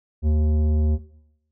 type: tone with tanh clipping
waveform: sine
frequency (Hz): 76.4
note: D#2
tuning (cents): -31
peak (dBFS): -18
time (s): 0.22-0.99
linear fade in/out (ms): 50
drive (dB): 12
effects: noise-tail reverb RT60 0.8 s tail -17 dB re dry